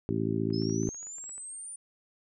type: harmonic tone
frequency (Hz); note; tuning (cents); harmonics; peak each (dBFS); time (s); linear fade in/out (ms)
55; A1; 0; 2 / 3 / 4 / 5 / 6 / 7; -34 / -34 / -34 / -34 / -34 / -34; 0.09-0.89; 0
type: clicks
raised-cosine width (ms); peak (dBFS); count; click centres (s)
0.5; -40; 12; 0.504 / 0.622 / 0.696 / 0.831 / 0.874 / 0.946 / 1.029 / 1.069 / 1.184 / 1.24 / 1.294 / 1.38
type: linear sweep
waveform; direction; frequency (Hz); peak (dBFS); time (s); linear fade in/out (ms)
sine; up; 5070 to 9360; -39; 0.53-1.76; 5
effects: none